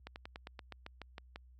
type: slowing click train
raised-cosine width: 0.3 ms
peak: -29 dBFS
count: 11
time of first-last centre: 0.07-1.359 s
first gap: 89 ms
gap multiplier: 1.08
effects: added 62 Hz sine -54 dBFS peak until 1.59 s + high-pass 60 Hz 12 dB/octave